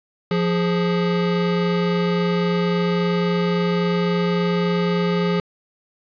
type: tone pair together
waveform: square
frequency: 174.61 / 415.3 Hz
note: F3 / G#4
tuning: 0 / 0 cents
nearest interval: octave + minor third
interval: 1500 cents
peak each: -20 / -23 dBFS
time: 0.31-5.4 s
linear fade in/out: 2 ms
effects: resampled to 11025 Hz + 8-bit